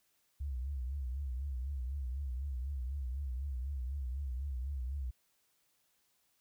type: tone with vibrato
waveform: sine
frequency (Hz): 66.2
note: C2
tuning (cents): +21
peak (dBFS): -35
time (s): 0.4-5.11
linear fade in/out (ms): 10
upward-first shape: triangle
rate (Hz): 4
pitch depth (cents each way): 170
effects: white hiss -75 dBFS RMS until 6.4 s